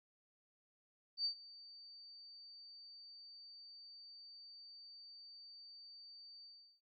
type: tone with ADSR envelope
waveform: sine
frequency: 4606 Hz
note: D8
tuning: 34 cents flat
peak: -33 dBFS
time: 1.17-6.81 s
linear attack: 78 ms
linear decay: 93 ms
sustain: -21 dB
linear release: 370 ms
effects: none